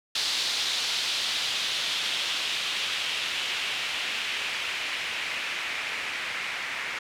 blue noise with low-pass filter sweep, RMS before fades -30 dBFS, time 0.15-6.99 s, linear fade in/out 5 ms, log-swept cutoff 4000 to 2100 Hz, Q 2.1, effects none

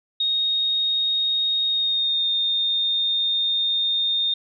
sine tone with pitch glide, 3729 to 3654 Hz, A#7 to A#7, 0 to -35 cents, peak -19 dBFS, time 0.2-4.34 s, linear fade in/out 5 ms, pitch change -35 cents, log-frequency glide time 1.67-2.29 s, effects none

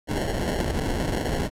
pink noise with sample-and-hold, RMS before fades -26 dBFS, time 0.07-1.5 s, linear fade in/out 50 ms, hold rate 1225 Hz, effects low-pass 12000 Hz 12 dB/octave

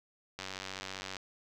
click train, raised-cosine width 0.2 ms, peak -22 dBFS, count 75, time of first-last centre 0.39-1.167 s, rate 95.2 Hz, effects none

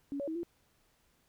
sine tone with pitch steps, 281.2 / 563 / 320.4 / 342.1 Hz, C#4 / C#5 / E4 / F4, +25 / +27 / -49 / -36 cents, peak -34 dBFS, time 0.12-0.432 s, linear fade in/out 0 ms, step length 78 ms, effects pink hiss -71 dBFS RMS until 1.28 s

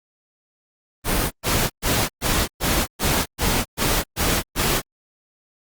pink noise bursts, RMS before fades -20 dBFS, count 10, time 1.04-4.82 s, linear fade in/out 50 ms, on 270 ms, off 120 ms, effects Opus 32 kbps

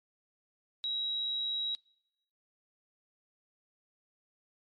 sine tone, 3854 Hz, B7, 43 cents flat, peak -31 dBFS, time 0.84-1.75 s, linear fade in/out 0 ms, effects noise-tail reverb RT60 0.9 s tail -26 dB re dry + MP3 48 kbps

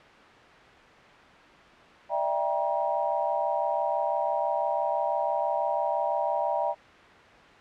sine chord, E half-diminished seventh, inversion third, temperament just, 593.3 / 659.3 / 791.1 / 949.3 Hz, D5 / E5 / G5 / Bb5, +18 / 0 / +16 / +31 cents, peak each -30 dBFS, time 2.09-6.75 s, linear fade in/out 50 ms, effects white hiss -50 dBFS RMS until 7.6 s + low-pass 2000 Hz 12 dB/octave

